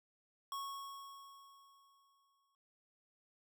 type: tone with exponential decay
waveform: square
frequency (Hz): 1103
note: C#6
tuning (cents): -9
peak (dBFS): -40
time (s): 0.52-2.55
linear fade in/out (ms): 1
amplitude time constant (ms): 440
effects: none